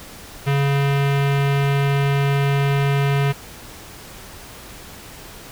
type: tone with low-pass filter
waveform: square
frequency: 140 Hz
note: C#3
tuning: 18 cents sharp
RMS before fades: -18 dBFS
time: 0.46-3.33 s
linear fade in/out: 20 ms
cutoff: 2700 Hz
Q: 1.7
effects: pink hiss -39 dBFS RMS until 5.51 s